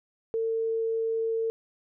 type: tone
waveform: sine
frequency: 451 Hz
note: A4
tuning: 43 cents sharp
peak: -25 dBFS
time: 0.34-1.5 s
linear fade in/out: 0 ms
effects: none